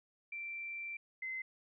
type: tone pair in turn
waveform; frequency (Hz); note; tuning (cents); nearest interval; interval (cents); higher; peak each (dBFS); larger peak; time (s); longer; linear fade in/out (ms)
sine; 2349 / 2059; D7 / C7; 0 / -28; major second; 228; first; -40 / -38; second; 0.32-0.97 / 1.22-1.42; first; 5
effects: none